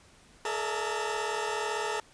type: tone cluster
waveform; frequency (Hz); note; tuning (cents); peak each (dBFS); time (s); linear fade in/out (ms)
20% pulse; 425.8 / 463.7 / 584 / 661 / 906; G#4 / A#4 / D5 / E5 / A#5; +43 / -9 / -10 / +5 / -50; -28 / -33 / -37 / -36 / -31; 0.45-2; 2
effects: pink hiss -58 dBFS RMS until 2.13 s + resampled to 22050 Hz